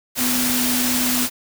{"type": "tone in noise", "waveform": "sine", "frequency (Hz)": 248.5, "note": "B3", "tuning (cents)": 11, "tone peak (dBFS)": -22, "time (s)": [0.17, 1.28], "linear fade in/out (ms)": 50, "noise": "white", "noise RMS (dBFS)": -21, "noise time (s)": [0.15, 1.3], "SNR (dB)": -4, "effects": []}